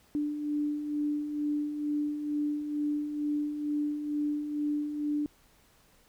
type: beating tone pair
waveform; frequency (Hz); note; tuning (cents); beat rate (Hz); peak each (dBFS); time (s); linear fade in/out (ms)
sine; 293.7 / 295.9; D4 / D4; 0 / +13; 2.2; -38 / -29; 0.15-5.26; 0
effects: pink hiss -63 dBFS RMS until 6.08 s